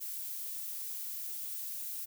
violet noise, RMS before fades -40 dBFS, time 0-2.06 s, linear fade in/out 20 ms, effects none

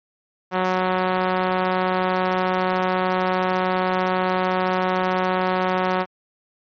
sawtooth tone with band-pass filter, 184.6 Hz, F#3, 4 cents flat, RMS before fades -21 dBFS, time 0.51-6.06 s, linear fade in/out 50 ms, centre 970 Hz, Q 0.91, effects MP3 32 kbps

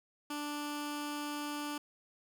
15% pulse tone with notch filter, 293.7 Hz, D4, in tune, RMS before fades -39 dBFS, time 0.3-1.78 s, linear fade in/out 5 ms, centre 640 Hz, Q 1.6, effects none

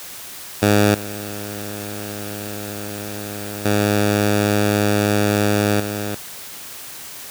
10% pulse tone with level steps, 103.4 Hz, G#2, 7 cents flat, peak -4 / -20 / -7 / -15 dBFS, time 0.62-6.15 s, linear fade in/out 5 ms, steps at 0.94 / 3.65 / 5.8 s, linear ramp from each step 2 ms, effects white hiss -35 dBFS RMS until 7.3 s + high-pass 60 Hz 12 dB/octave

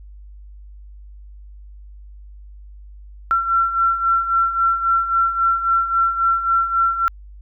sine beating tone pair, 1353 / 1356.7 Hz, E6 / E6, +45 / +49 cents, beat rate 3.7 Hz, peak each -22 / -16 dBFS, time 3.31-7.08 s, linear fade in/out 0 ms, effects added 50 Hz sine -37 dBFS peak until 7.41 s

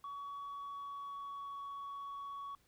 sine tone with pitch glide, 1128 to 1120.9 Hz, C#6 to C#6, +30 to +19 cents, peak -40 dBFS, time 0.04-2.55 s, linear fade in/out 2 ms, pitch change -11 cents, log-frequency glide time 0.48-1.6 s, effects tanh soft clip ceiling -41 dBFS + pink hiss -72 dBFS RMS until 2.67 s

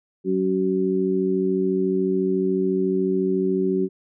harmonic tone, 94 Hz, F#2, 28 cents sharp, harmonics 2 / 3 / 4, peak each -24 / -26 / -21 dBFS, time 0.24-3.89 s, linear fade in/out 50 ms, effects none

